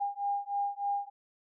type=beating tone pair; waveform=sine; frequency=805 / 808.3 Hz; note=G5 / G#5; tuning=+46 / -47 cents; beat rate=3.3 Hz; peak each=-33 / -33 dBFS; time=0-1.1 s; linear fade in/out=20 ms; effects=none